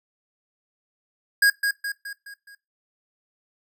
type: tone with echo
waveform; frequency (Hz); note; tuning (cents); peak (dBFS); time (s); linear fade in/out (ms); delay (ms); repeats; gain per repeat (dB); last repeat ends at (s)
square; 1638; G#6; -24; -15; 1.42-1.5; 5; 210; 5; -6; 2.55
effects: noise-tail reverb RT60 0.2 s tail -17 dB re dry